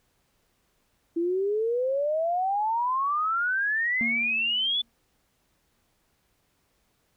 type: exponential sweep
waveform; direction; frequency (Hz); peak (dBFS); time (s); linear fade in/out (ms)
sine; up; 329.6 to 3500; -23; 1.16-4.82; 10
type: tone with exponential decay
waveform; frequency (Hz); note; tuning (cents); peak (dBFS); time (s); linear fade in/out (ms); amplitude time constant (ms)
triangle; 231.3; A#3; -13; -25; 4.01-4.89; 0; 190
effects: pink hiss -70 dBFS RMS until 7.16 s